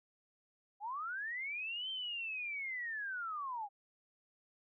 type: linear two-way sweep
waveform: sine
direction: up then down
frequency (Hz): 784 to 3136 to 784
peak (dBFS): -38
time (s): 0.8-3.69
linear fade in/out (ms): 50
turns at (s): 1.9
effects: none